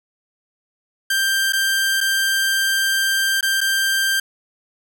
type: tone with dropouts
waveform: sawtooth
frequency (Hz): 1578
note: G6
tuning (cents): +11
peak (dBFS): -13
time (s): 1.1-4.2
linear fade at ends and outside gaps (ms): 5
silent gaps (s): 1.524-1.532 / 2.006-2.01 / 3.41-3.427 / 3.607-3.612
effects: none